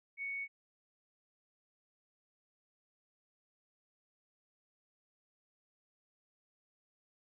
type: tone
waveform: sine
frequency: 2223 Hz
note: C#7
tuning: 4 cents sharp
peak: -37 dBFS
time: 0.17-0.48 s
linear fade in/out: 50 ms
effects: none